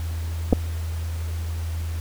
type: clicks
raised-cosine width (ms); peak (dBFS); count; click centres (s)
2; -4; 2; 0.527 / 0.531
effects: added 82 Hz sine -25 dBFS peak until 2 s + pink hiss -42 dBFS RMS until 2 s